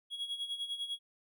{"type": "tone with tremolo", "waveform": "triangle", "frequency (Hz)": 3322, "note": "G#7", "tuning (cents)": 0, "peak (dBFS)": -32, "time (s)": [0.1, 0.99], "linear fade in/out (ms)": 50, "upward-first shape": "sine", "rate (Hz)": 10, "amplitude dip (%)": 70, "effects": []}